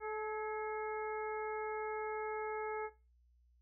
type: harmonic tone with a mistuned harmonic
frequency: 431.4 Hz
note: A4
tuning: 34 cents flat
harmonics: 1 / 2 / 3 / 4 / 5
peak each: -40 / -44 / -47 / -51 / -50 dBFS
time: 0-2.9 s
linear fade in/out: 50 ms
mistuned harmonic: 4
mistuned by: -56 cents
effects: noise-tail reverb RT60 0.3 s tail -17 dB re dry + added 60 Hz sine -66 dBFS peak until 3.61 s

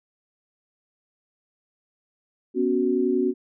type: chord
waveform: sine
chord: B suspended second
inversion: none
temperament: equal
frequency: 246.9 / 277.2 / 370 Hz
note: B3 / C#4 / F#4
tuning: 0 / 0 / 0 cents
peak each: -25 / -25 / -22 dBFS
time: 2.54-3.34 s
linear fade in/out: 50 ms
effects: none

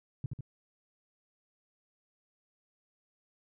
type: tone with echo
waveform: sine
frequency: 130.81 Hz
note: C3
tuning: in tune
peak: -30 dBFS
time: 0.24-0.26 s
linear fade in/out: 2 ms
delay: 74 ms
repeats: 2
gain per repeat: -3 dB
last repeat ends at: 0.408 s
effects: none

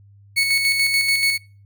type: tone with tremolo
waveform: 30% pulse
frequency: 2210 Hz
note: C#7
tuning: 6 cents flat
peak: -12 dBFS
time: 0.36-1.38 s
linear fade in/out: 20 ms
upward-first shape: square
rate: 6.9 Hz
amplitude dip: 40%
effects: noise-tail reverb RT60 0.4 s tail -24 dB re dry + added 100 Hz sine -46 dBFS peak until 1.65 s

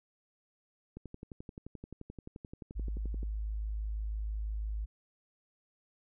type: click train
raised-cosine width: 3 ms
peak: -31 dBFS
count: 27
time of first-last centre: 0.97-3.231 s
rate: 11.5 Hz
type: tone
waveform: sine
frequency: 53 Hz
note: G#1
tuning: 36 cents sharp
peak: -33 dBFS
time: 2.75-4.86 s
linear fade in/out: 20 ms
effects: none

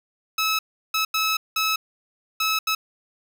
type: tone bursts at uneven times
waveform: 15% pulse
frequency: 1296 Hz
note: E6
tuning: 30 cents flat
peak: -14 dBFS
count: 6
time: 0.38-0.59 / 0.94-1.05 / 1.14-1.37 / 1.56-1.76 / 2.4-2.59 / 2.67-2.75 s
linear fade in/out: 5 ms
effects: none

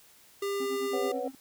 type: tone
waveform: square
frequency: 400 Hz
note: G4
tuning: 35 cents sharp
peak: -30 dBFS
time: 0.42-1.12 s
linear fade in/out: 5 ms
type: tone with tremolo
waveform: triangle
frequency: 266.5 Hz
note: C4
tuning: 32 cents sharp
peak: -32 dBFS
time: 0.6-1.35 s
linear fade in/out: 2 ms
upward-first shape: sine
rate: 9.3 Hz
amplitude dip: 95%
type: chord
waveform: sine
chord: B suspended second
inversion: none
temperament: equal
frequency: 493.9 / 554.4 / 740 Hz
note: B4 / C#5 / F#5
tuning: 0 / 0 / 0 cents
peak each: -33 / -36 / -37 dBFS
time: 0.93-1.28 s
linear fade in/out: 5 ms
effects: white hiss -58 dBFS RMS until 1.4 s

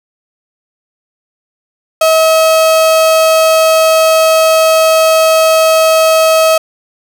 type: tone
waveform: 35% pulse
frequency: 641 Hz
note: E5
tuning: 49 cents flat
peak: -4 dBFS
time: 2.01-6.58 s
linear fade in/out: 5 ms
effects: none

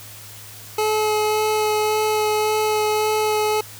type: tone with vibrato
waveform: 25% pulse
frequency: 428 Hz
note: A4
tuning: 48 cents flat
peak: -14 dBFS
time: 0.78-3.61 s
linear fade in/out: 5 ms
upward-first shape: sine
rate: 1.8 Hz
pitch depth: 9 cents each way
effects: added 105 Hz sine -44 dBFS peak until 3.79 s + white hiss -40 dBFS RMS until 3.79 s

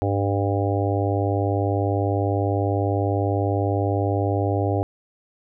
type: harmonic tone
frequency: 100 Hz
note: G2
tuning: 35 cents sharp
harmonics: 1 / 3 / 4 / 5 / 6 / 7 / 8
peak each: -22 / -27 / -28 / -29 / -30 / -30 / -31 dBFS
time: 0.02-4.83 s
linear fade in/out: 0 ms
effects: none

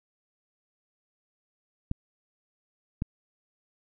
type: clicks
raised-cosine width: 5 ms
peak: -16 dBFS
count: 2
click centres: 1.914 / 3.021 s
effects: none

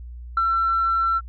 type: tone with ADSR envelope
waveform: sine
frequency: 1347 Hz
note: E6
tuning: 37 cents sharp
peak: -14 dBFS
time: 0.37-1.21 s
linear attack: 4 ms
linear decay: 29 ms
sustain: -3 dB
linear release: 42 ms
effects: tanh soft clip ceiling -13 dBFS + added 60 Hz sine -34 dBFS peak until 1.28 s

